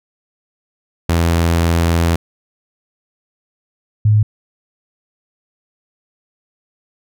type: tone pair in turn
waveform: sawtooth / sine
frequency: 84 / 106.35 Hz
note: E2 / G#2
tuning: +33 / +42 cents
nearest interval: major third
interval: 409 cents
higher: second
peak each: -8 / -8 dBFS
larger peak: neither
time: 1.09-2.16 / 4.05-4.23 s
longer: first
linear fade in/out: 5 ms
effects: none